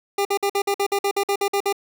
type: tone bursts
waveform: 25% pulse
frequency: 400.4 Hz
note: G4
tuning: 37 cents sharp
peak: -15 dBFS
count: 13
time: 0.18-1.727 s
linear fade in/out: 5 ms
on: 71 ms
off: 52 ms
effects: none